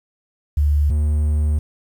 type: tone pair in turn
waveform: sine / triangle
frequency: 73.42 / 75.05 Hz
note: D2 / D2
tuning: 0 / +38 cents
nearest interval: unison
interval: 38 cents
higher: second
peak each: -13 dBFS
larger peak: neither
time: 0.57-0.9 / 0.9-1.59 s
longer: second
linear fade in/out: 5 ms
effects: 8-bit